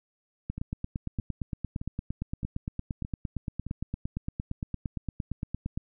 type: two click trains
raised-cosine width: 5 ms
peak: -19 / -23 dBFS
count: 47 / 6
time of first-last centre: 0.5-5.775 / 0.58-3.666 s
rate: 8.72 / 1.62 Hz
effects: none